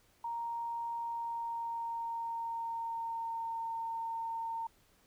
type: tone with pitch glide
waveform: sine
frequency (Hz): 932.3 to 912.6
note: A#5 to A#5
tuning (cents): 0 to -37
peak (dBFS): -35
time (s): 0.24-4.67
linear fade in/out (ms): 5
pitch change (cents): -37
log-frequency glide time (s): 0.97-3.7
effects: pink hiss -68 dBFS RMS until 5.06 s